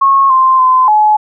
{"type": "tone with pitch steps", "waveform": "sine", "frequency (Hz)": [1092, 1046, 1028, 851], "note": ["C#6", "C6", "C6", "G#5"], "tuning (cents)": [-26, -1, -31, 42], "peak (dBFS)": -5, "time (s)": [0.01, 1.17], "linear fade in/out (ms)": 10, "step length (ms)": 290, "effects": []}